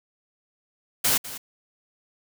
white noise with echo, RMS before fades -21 dBFS, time 1.04-1.18 s, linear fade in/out 10 ms, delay 200 ms, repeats 1, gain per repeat -15 dB, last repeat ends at 1.38 s, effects none

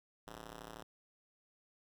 5% pulse ring-modulated tone, 112.2 Hz, A2, 34 cents sharp, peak -34 dBFS, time 0.27-0.83 s, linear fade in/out 5 ms, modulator 72.7 Hz, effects none

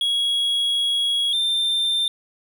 triangle tone pair in turn, 3322 / 3586 Hz, G#7 / A7, 0 / +32 cents, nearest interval minor second, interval 132 cents, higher second, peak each -17 dBFS, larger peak neither, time 0.01-1.33 / 1.33-2.08 s, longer first, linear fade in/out 2 ms, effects none

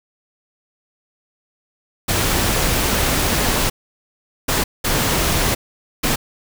pink noise bursts at uneven times, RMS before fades -18 dBFS, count 4, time 2.08-3.7 / 4.48-4.64 / 4.84-5.55 / 6.03-6.16 s, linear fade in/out 10 ms, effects none

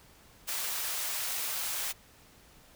white high-pass noise, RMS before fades -34 dBFS, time 0.47-1.93 s, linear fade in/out 20 ms, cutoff 630 Hz, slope 12 dB/octave, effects pink hiss -58 dBFS RMS until 2.75 s

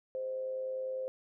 sine tone with amplitude modulation, 520 Hz, C5, 11 cents flat, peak -32 dBFS, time 0.15-1.08 s, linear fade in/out 0 ms, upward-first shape sine, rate 110 Hz, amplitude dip 40%, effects none

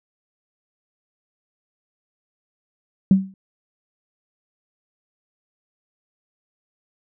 sine tone with exponential decay, 191.8 Hz, G3, 37 cents flat, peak -6 dBFS, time 3.11-3.34 s, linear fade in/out 2 ms, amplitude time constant 48 ms, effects tanh soft clip ceiling -3 dBFS

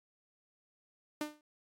sawtooth tone with exponential decay, 300.3 Hz, D4, 39 cents sharp, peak -28 dBFS, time 1.21-1.41 s, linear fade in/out 2 ms, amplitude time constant 43 ms, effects AAC 64 kbps

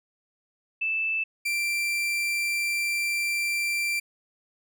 sine / 40% pulse tone pair in turn, 2637 / 2356 Hz, E7 / D7, 0 / +5 cents, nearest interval major second, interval 195 cents, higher first, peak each -24 dBFS, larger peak neither, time 0.81-1.24 / 1.45-4 s, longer second, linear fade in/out 10 ms, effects none

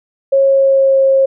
sine tone with pitch glide, 545 to 538.4 Hz, C#5 to C5, -29 to +49 cents, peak -7 dBFS, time 0.32-1.26 s, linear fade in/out 10 ms, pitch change -22 cents, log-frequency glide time 0.45-1.02 s, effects none

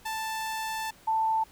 sawtooth / sine tone pair in turn, 882 / 886 Hz, A5 / A5, +4 / +12 cents, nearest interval unison, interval 8 cents, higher second, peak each -27 / -23 dBFS, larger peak second, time 0.05-0.91 / 1.07-1.44 s, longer first, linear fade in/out 10 ms, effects pink hiss -56 dBFS RMS until 1.51 s

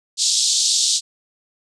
pink band-pass noise, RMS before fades -18 dBFS, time 0.17-1.01 s, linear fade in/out 50 ms, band 3600 to 8300 Hz, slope 48 dB/octave, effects none

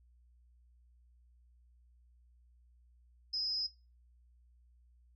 sine tone with amplitude modulation, 5090 Hz, D#8, 39 cents sharp, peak -29 dBFS, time 3.33-3.67 s, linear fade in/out 10 ms, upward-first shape sine, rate 267 Hz, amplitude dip 70%, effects noise-tail reverb RT60 0.3 s tail -18 dB re dry + added 60 Hz sine -62 dBFS peak until 5.15 s

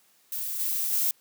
violet noise with level steps, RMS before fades -32 / -28 / -25 dBFS, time 0.32-1.11 s, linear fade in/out 2 ms, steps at 0.59 / 0.92 s, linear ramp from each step 10 ms, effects white hiss -63 dBFS RMS until 1.2 s + high-pass 150 Hz 12 dB/octave

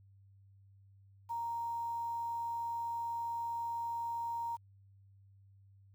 sine tone with quantisation, 932.3 Hz, A#5, in tune, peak -35 dBFS, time 1.29-4.57 s, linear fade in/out 20 ms, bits 10, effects added 98 Hz sine -59 dBFS peak until 5.94 s

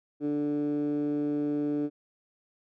15% pulse tone with band-pass filter, 146.83 Hz, D3, in tune, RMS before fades -29 dBFS, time 0.2-1.9 s, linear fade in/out 50 ms, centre 330 Hz, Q 5.6, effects none

